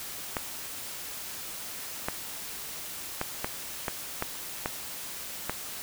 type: clicks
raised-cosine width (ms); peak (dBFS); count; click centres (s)
0.5; -13; 8; 0.368 / 2.085 / 3.214 / 3.445 / 3.882 / 4.224 / 4.659 / 5.496
effects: white hiss -39 dBFS RMS until 5.82 s